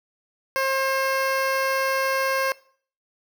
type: tone with notch filter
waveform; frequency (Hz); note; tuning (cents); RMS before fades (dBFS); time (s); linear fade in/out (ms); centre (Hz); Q
15% pulse; 534; C5; +35; -23; 0.56-2.52; 0; 7800; 1.6
effects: noise-tail reverb RT60 0.5 s tail -21 dB re dry